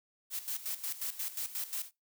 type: noise with tremolo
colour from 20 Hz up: blue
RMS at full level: -36 dBFS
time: 0.3-1.91 s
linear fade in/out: 50 ms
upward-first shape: square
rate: 5.6 Hz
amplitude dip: 75%
effects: noise-tail reverb RT60 0.2 s tail -21 dB re dry